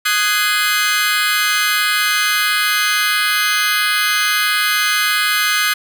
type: chord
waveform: 25% pulse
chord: Ab dominant seventh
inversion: second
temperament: just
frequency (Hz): 1245.9 / 1495.1 / 1661.2 / 2077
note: Eb6 / Gb6 / Ab6 / C7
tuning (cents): +2 / +18 / 0 / -13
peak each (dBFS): -16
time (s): 0.05-5.74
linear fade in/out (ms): 10
effects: none